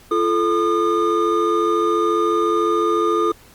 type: tone cluster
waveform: triangle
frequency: 342.2 / 436.3 / 1217 Hz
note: F4 / A4 / D#6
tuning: -35 / -15 / -39 cents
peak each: -18 dBFS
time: 0.11-3.32 s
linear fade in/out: 5 ms
effects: pink hiss -48 dBFS RMS until 3.54 s + Opus 48 kbps